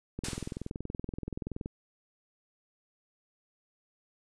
click train, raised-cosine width 3 ms, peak -23 dBFS, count 32, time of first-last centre 0.19-1.659 s, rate 21.1 Hz
white noise with exponential decay, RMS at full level -33 dBFS, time 0.24-0.7 s, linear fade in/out 5 ms, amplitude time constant 100 ms
effects resampled to 22050 Hz

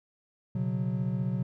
triangle chord, B suspended second, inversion none, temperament equal with one note detuned, 123.47 / 138.59 / 183.4 Hz, B2 / C#3 / F#3, 0 / 0 / -15 cents, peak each -29 / -32 / -29 dBFS, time 0.55-1.43 s, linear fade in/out 5 ms, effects none

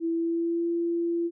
sine tone with pitch glide, 331.5 to 339.8 Hz, E4 to F4, +10 to -47 cents, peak -24 dBFS, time 0-1.31 s, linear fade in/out 50 ms, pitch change +43 cents, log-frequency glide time 0.11-0.68 s, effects none

